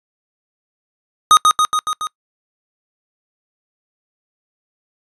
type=tone with echo; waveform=square; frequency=1244.5 Hz; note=D#6; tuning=in tune; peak=-6 dBFS; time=1.31-1.37 s; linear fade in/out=0 ms; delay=140 ms; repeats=5; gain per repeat=-3 dB; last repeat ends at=2.07 s; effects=noise-tail reverb RT60 0.1 s tail -25 dB re dry + resampled to 24000 Hz